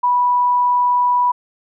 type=tone; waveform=sine; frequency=982 Hz; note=B5; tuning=10 cents flat; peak=-12 dBFS; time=0.03-1.32 s; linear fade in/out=10 ms; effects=none